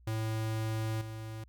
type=tone with level steps; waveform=square; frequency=110.5 Hz; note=A2; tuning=8 cents sharp; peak=-32 / -40 dBFS; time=0.07-1.44 s; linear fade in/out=5 ms; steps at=1.01 s; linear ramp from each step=5 ms; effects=added 60 Hz sine -56 dBFS peak until 1.48 s